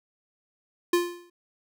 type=tone with exponential decay; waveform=square; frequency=349.2 Hz; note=F4; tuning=in tune; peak=-18 dBFS; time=0.93-1.3 s; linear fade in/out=5 ms; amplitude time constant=80 ms; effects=none